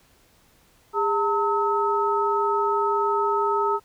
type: tone cluster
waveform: sine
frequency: 407.6 / 903 / 1286 Hz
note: G#4 / A5 / E6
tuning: -32 / +45 / -43 cents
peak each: -24 dBFS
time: 0.93-3.8 s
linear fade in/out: 50 ms
effects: pink hiss -59 dBFS RMS until 3.84 s